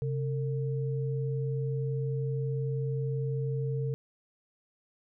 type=tone pair together; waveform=sine; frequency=134.74 / 453.2 Hz; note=C#3 / A#4; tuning=-49 / -49 cents; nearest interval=octave + major sixth; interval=2100 cents; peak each=-29 / -36 dBFS; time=0.02-3.94 s; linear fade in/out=0 ms; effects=none